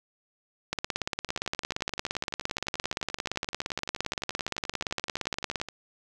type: two click trains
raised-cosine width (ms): 0.2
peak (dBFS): -11 / -20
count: 86 / 52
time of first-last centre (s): 0.73-5.615 / 1.29-5.687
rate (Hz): 17.4 / 11.6
effects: none